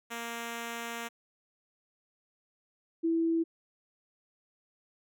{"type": "tone pair in turn", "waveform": ["5% pulse", "sine"], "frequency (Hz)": [233.1, 329.7], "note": ["A#3", "E4"], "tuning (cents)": [0, 0], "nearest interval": "tritone", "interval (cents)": 600, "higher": "second", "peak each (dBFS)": [-25, -25], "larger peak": "neither", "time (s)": [[0.1, 1.09], [3.03, 3.44]], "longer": "first", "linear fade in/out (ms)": 20, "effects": []}